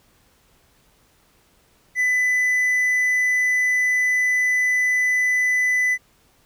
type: tone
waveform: triangle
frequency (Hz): 1999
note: B6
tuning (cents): +20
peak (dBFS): -15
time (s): 1.95-5.98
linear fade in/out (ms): 50
effects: pink hiss -59 dBFS RMS until 6.45 s